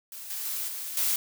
blue noise with level steps, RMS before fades -41 / -34 / -32 / -36 / -26 dBFS, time 0.12-1.16 s, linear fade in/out 2 ms, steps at 0.3 / 0.45 / 0.68 / 0.97 s, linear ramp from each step 2 ms, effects none

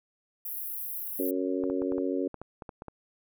pink high-pass noise, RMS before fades -36 dBFS, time 0.45-1.31 s, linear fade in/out 5 ms, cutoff 11000 Hz, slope 96 dB/octave
harmonic tone, 92.5 Hz, F#2, in tune, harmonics 3 / 4 / 5 / 6, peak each -30 / -32 / -34 / -36 dBFS, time 1.19-2.28 s, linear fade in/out 5 ms
clicks, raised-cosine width 1 ms, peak -26 dBFS, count 11, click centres 1.638 / 1.7 / 1.82 / 1.921 / 1.982 / 2.343 / 2.416 / 2.622 / 2.692 / 2.821 / 2.883 s
effects none

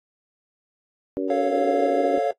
harmonic tone, 94.6 Hz, F#2, 39 cents sharp, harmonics 3 / 4 / 5 / 6, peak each -26 / -28 / -30 / -32 dBFS, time 1.17-2.18 s, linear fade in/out 0 ms
triangle chord, A augmented, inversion none, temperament equal, 440 / 554.4 / 698.5 Hz, A4 / C#5 / E#5, 0 / 0 / 0 cents, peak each -25 / -22 / -23 dBFS, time 1.3-2.31 s, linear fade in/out 2 ms
effects noise-tail reverb RT60 0.1 s tail -21 dB re dry + AAC 32 kbps

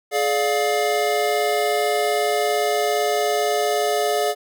square chord, D diminished, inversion second, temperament just, 422.9 / 587.3 / 704.8 Hz, Ab4 / D5 / F5, +31 / 0 / +16 cents, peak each -23 / -25 / -23 dBFS, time 0.11-4.35 s, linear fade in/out 50 ms, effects none

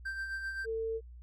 triangle tone with tremolo, 1568 Hz, G6, in tune, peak -32 dBFS, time 0.05-0.66 s, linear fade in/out 10 ms, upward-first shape sine, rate 7.7 Hz, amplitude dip 45%
sine tone, 448.8 Hz, A4, 34 cents sharp, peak -32 dBFS, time 0.64-1.01 s, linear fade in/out 50 ms
effects added 60 Hz sine -47 dBFS peak until 1.22 s

